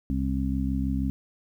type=harmonic tone; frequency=66.3 Hz; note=C2; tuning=23 cents sharp; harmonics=1 / 2 / 3 / 4; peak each=-28 / -33 / -30 / -29 dBFS; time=0.1-1.1 s; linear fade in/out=0 ms; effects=10-bit